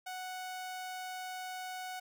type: tone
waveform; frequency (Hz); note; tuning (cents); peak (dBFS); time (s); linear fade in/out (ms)
sawtooth; 740; F#5; 0; -36; 0.06-2; 10
effects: none